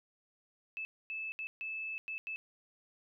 sine tone bursts at uneven times, 2618 Hz, E7, 13 cents flat, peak -37 dBFS, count 6, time 0.77-0.85 / 1.1-1.32 / 1.39-1.47 / 1.61-1.98 / 2.08-2.18 / 2.27-2.36 s, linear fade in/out 0 ms, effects none

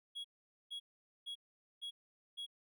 triangle tone bursts, 3322 Hz, G#7, in tune, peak -40 dBFS, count 5, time 0.15-2.465 s, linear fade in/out 20 ms, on 95 ms, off 460 ms, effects none

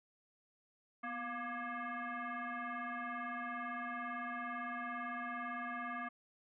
sine tone with frequency modulation, 246.4 Hz, B3, 4 cents flat, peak -39 dBFS, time 1.03-6.09 s, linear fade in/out 10 ms, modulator 475 Hz, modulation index 3.7, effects none

